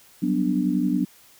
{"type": "chord", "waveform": "sine", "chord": "G major seventh", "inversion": "third", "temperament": "equal", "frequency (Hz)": [185, 196, 246.9, 293.7], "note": ["F#3", "G3", "B3", "D4"], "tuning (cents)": [0, 0, 0, 0], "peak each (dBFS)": [-25, -30, -24, -24], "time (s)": [0.22, 1.05], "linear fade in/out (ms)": 10, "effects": ["white hiss -53 dBFS RMS until 1.39 s"]}